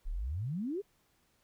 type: exponential sweep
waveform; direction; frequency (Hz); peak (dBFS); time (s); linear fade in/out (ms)
sine; up; 30.12 to 432.2; -33; 0.05-0.82; 20
effects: pink hiss -72 dBFS RMS until 1.43 s